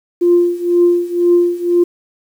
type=tone with tremolo; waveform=sine; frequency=349.2 Hz; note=F4; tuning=in tune; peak=-5 dBFS; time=0.21-1.84 s; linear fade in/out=10 ms; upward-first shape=triangle; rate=2 Hz; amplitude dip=90%; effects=tanh soft clip ceiling -2 dBFS + 7-bit